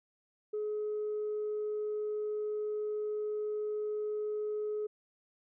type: tone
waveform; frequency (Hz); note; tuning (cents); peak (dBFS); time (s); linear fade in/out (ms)
sine; 423.1; G#4; +32; -31; 0.53-4.87; 10
effects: tanh soft clip ceiling -29 dBFS